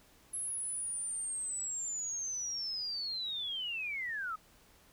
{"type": "linear sweep", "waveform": "sine", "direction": "down", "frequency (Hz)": [10900, 1240], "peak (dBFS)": -35, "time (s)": [0.33, 4.36], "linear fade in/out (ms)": 10, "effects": ["pink hiss -63 dBFS RMS until 4.92 s"]}